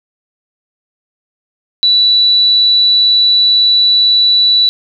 sine tone, 3951 Hz, B7, in tune, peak -6 dBFS, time 1.83-4.69 s, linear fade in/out 0 ms, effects none

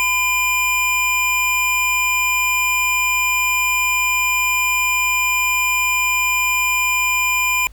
square tone pair together, 1009 / 2400 Hz, B5 / D7, +37 / +37 cents, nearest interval octave + minor third, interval 1500 cents, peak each -23 / -17 dBFS, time 0-7.67 s, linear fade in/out 0 ms, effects added 50 Hz sine -38 dBFS peak until 7.72 s + pink hiss -53 dBFS RMS until 7.72 s

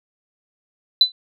sine tone with exponential decay, 4000 Hz, B7, 21 cents sharp, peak -4 dBFS, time 1.01-1.12 s, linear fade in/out 2 ms, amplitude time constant 23 ms, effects tanh soft clip ceiling -2 dBFS

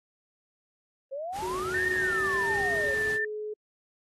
sine exponential two-way sweep, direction up then down, 523.3 to 1864.7 to 523.3 Hz, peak -32 dBFS, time 1.11-2.95 s, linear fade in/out 20 ms, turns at 1.88 s
pink noise, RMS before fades -41 dBFS, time 1.32-3.19 s, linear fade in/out 50 ms
sine tone with pitch glide, 370 to 425 Hz, F#4 to G#4, 0 to +40 cents, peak -32 dBFS, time 1.42-3.54 s, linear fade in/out 10 ms, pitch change +240 cents, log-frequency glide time 1.99-2.99 s
sine tone with vibrato, 1801 Hz, A6, 40 cents sharp, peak -26 dBFS, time 1.74-3.25 s, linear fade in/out 5 ms, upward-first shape sine, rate 1.3 Hz, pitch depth 33 cents each way
effects high-pass 60 Hz 12 dB/octave + AAC 32 kbps

